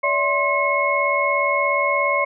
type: tone cluster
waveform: sine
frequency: 573 / 650 / 1058 / 2178 Hz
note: D5 / E5 / C6 / C#7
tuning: -43 / -24 / +19 / -31 cents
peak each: -22 / -28 / -21 / -21 dBFS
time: 0.03-2.25 s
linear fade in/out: 10 ms
effects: none

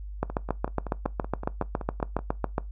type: two click trains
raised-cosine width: 1 ms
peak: -11 / -20 dBFS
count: 18 / 11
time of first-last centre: 0.23-2.581 / 0.3-2.19 s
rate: 7.23 / 5.29 Hz
effects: noise-tail reverb RT60 0.2 s tail -21 dB re dry + added 50 Hz sine -35 dBFS peak until 2.71 s

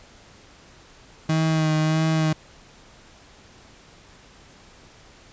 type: tone with vibrato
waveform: 35% pulse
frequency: 157.6 Hz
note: D#3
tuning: 23 cents sharp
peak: -17 dBFS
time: 1.29-2.33 s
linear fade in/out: 5 ms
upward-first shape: sine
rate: 1.6 Hz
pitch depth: 24 cents each way
effects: pink hiss -50 dBFS RMS until 5.32 s + resampled to 16000 Hz

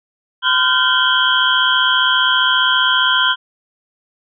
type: tone cluster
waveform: sine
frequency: 1020 / 1408 / 1543 / 3069 / 3281 Hz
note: C6 / F6 / G6 / G7 / G#7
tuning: -44 / +14 / -28 / -37 / -22 cents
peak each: -18 dBFS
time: 0.42-3.36 s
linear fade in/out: 50 ms
effects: none

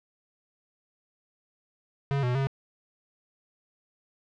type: tone with pitch steps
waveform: square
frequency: 139.4 / 123.8 / 136.1 Hz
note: C#3 / B2 / C#3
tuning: +10 / +5 / -31 cents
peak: -25 dBFS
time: 2.11-2.47 s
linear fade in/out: 0 ms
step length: 120 ms
effects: low-pass 3000 Hz 12 dB/octave

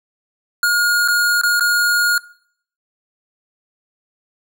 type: tone with dropouts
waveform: square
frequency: 1430 Hz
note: F6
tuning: 41 cents sharp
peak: -13 dBFS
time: 0.63-2.18 s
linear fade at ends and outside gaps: 2 ms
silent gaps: 1.078-1.083 / 1.414-1.434 / 1.597-1.607 s
effects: noise-tail reverb RT60 0.6 s tail -21 dB re dry

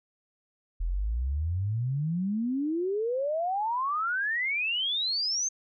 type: exponential sweep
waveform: sine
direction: up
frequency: 39.86 to 6410 Hz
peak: -26 dBFS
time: 0.8-5.49 s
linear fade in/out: 10 ms
effects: none

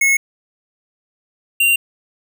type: tone pair in turn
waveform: square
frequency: 2182 / 2771 Hz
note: C#7 / F7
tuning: -28 / -14 cents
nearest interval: major third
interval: 414 cents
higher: second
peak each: -12 dBFS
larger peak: neither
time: 0.01-0.17 / 1.6-1.76 s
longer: neither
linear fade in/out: 5 ms
effects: none

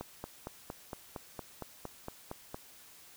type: click train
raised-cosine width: 1 ms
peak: -25 dBFS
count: 12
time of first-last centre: 0.01-2.545 s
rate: 4.34 Hz
effects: white hiss -56 dBFS RMS until 3.16 s

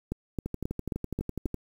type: two click trains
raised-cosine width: 3 ms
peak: -17 / -19 dBFS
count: 6 / 14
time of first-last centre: 0.12-1.457 / 0.46-1.543 s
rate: 3.74 / 12 Hz
effects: 8-bit

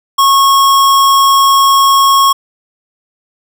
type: tone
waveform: square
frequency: 1095 Hz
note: C#6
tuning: 22 cents flat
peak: -6 dBFS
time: 0.18-2.33 s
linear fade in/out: 10 ms
effects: none

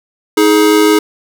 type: tone pair together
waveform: square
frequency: 315.3 / 420.8 Hz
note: D#4 / G#4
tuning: +23 / +23 cents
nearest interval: perfect fourth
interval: 500 cents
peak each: -10 dBFS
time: 0.37-0.99 s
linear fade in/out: 5 ms
effects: none

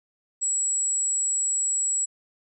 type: tone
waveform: sine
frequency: 7760 Hz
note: B8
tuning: 31 cents flat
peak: -22 dBFS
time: 0.41-2.06 s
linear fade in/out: 20 ms
effects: none

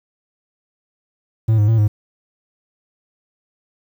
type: tone with pitch steps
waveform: triangle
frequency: 111 / 104.5 / 112.5 / 105.3 Hz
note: A2 / G#2 / A2 / G#2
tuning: +16 / +11 / +39 / +24 cents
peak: -9 dBFS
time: 1.48-1.88 s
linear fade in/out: 10 ms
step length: 100 ms
effects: 8-bit

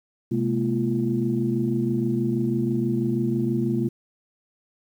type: tone cluster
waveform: sine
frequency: 129 / 211.6 / 237.8 / 343.7 Hz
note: C3 / G#3 / A#3 / F4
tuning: -24 / +33 / +35 / -28 cents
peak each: -26 dBFS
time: 0.31-3.89 s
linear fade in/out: 10 ms
effects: tanh soft clip ceiling -10 dBFS + 9-bit

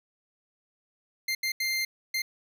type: tone bursts at uneven times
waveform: 25% pulse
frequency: 2096 Hz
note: C7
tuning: 2 cents sharp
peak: -23 dBFS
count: 4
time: 1.28-1.35 / 1.43-1.52 / 1.6-1.85 / 2.14-2.22 s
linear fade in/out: 5 ms
effects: none

